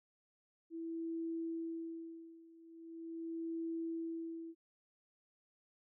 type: tone with tremolo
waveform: sine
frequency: 329.6 Hz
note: E4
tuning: in tune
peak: -37 dBFS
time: 0.7-4.55 s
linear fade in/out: 50 ms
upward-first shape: sine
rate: 0.41 Hz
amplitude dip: 90%
effects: none